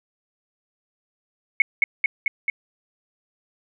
sine tone with echo, 2199 Hz, C#7, 14 cents flat, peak -11 dBFS, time 1.6-1.62 s, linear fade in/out 2 ms, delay 220 ms, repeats 4, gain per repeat -2 dB, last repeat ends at 2.5 s, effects none

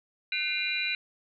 sine tone cluster, 1520 / 2098 / 2409 / 2767 / 3952 Hz, F#6 / C7 / D7 / F7 / B7, +46 / +4 / +43 / -17 / 0 cents, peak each -39 / -37 / -30 / -36 / -33 dBFS, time 0.32-0.95 s, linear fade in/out 2 ms, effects none

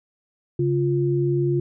sine tone pair together, 138.82 / 349.8 Hz, C#3 / F4, +3 / +3 cents, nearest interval octave + major third, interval 1600 cents, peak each -21 dBFS, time 0.59-1.6 s, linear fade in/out 5 ms, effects none

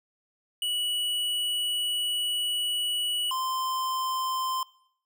square tone pair in turn, 2940 / 1039.4 Hz, F#7 / C6, -12 / -12 cents, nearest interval octave + tritone, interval 1800 cents, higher first, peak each -27 / -28 dBFS, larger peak first, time 0.62-3.31 / 3.31-4.63 s, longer first, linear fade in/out 2 ms, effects noise-tail reverb RT60 0.7 s tail -23 dB re dry

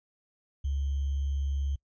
sine tone with sample-and-hold, 69.3 Hz, C#2, in tune, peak -27 dBFS, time 0.64-1.76 s, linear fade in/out 10 ms, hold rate 3150 Hz, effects noise-tail reverb RT60 0.1 s tail -25 dB re dry + resampled to 16000 Hz

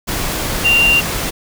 sine tone in noise, 2775 Hz, F7, 12 cents flat, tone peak -9 dBFS, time 0.64-1.01 s, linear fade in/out 20 ms, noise pink, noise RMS -20 dBFS, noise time 0.07-1.31 s, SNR +8 dB, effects none

